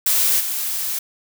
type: noise with level steps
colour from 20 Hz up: blue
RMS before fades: -17 / -24 dBFS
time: 0.06-0.99 s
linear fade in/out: 5 ms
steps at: 0.39 s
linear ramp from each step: 20 ms
effects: none